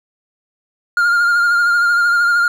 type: tone with vibrato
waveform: triangle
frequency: 1409 Hz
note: F6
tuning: 15 cents sharp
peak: -9 dBFS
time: 0.97-2.48 s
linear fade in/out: 2 ms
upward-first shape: triangle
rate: 13 Hz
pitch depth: 35 cents each way
effects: none